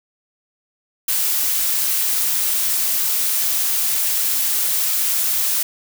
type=noise with amplitude modulation; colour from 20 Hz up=blue; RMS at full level=-18 dBFS; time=1.08-5.63 s; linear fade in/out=5 ms; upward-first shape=sine; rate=289 Hz; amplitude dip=25%; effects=none